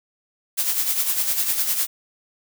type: noise with tremolo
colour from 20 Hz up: blue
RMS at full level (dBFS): -20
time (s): 0.57-1.87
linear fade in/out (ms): 20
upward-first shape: sine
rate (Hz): 9.9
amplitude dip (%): 55
effects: none